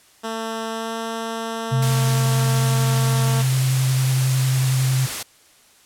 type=tone with pitch glide; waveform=10% pulse; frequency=224.4 to 226.5 Hz; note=A3 to A#3; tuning=+34 to -50 cents; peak=-17 dBFS; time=0.23-3.43 s; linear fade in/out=20 ms; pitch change=+16 cents; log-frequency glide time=0.71-0.93 s
type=tone with vibrato; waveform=sine; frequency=130.81 Hz; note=C3; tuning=in tune; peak=-16 dBFS; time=1.71-5.07 s; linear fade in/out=20 ms; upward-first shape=square; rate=11 Hz; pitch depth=12 cents each way
type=noise; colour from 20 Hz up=white; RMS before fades=-27 dBFS; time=1.82-5.23 s; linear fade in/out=5 ms
effects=white hiss -53 dBFS RMS until 5.85 s + low-pass 11000 Hz 12 dB/octave